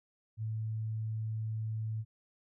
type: tone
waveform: sine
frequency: 110 Hz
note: A2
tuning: in tune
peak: -33 dBFS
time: 0.37-2.05 s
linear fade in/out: 50 ms
effects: none